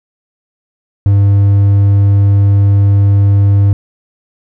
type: tone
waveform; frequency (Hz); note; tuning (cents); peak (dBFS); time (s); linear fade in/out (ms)
triangle; 100; G2; +35; -3; 1.06-3.73; 0
effects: none